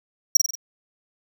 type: tone with echo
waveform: square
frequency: 5670 Hz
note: F8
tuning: 25 cents sharp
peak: -10 dBFS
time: 0.35-0.37 s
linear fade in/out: 5 ms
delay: 46 ms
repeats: 4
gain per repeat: -5 dB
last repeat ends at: 0.554 s
effects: 8-bit